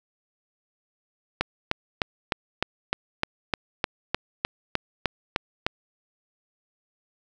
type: click train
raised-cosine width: 0.3 ms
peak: -6 dBFS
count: 15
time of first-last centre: 1.41-5.665 s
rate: 3.29 Hz
effects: none